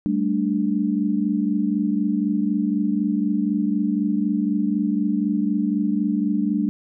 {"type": "chord", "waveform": "sine", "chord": "G suspended second", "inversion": "none", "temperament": "equal", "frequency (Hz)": [196, 220, 293.7], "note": ["G3", "A3", "D4"], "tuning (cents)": [0, 0, 0], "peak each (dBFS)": -23, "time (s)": [0.06, 6.69], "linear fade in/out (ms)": 0, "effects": []}